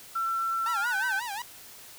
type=tone with pitch glide; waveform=sine; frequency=1346 to 1537.2 Hz; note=E6 to G6; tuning=+36 to -34 cents; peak=-26 dBFS; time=0.15-1.2 s; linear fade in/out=10 ms; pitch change=+230 cents; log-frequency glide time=0.74-0.99 s
type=tone with vibrato; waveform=sawtooth; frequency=880 Hz; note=A5; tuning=in tune; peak=-29 dBFS; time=0.66-1.42 s; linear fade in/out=2 ms; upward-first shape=sine; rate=5.6 Hz; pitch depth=190 cents each way
effects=white hiss -48 dBFS RMS until 1.98 s